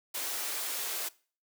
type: high-pass noise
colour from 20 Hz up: white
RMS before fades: -35 dBFS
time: 0.14-1.09 s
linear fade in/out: 10 ms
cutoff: 320 Hz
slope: 24 dB/octave
effects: noise-tail reverb RT60 0.4 s tail -21 dB re dry